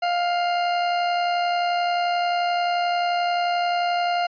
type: tone with amplitude modulation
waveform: 40% pulse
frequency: 702 Hz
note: F5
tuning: 9 cents sharp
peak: -18 dBFS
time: 0.02-4.27 s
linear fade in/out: 10 ms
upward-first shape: sine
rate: 71.4 Hz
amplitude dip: 30%
effects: resampled to 11025 Hz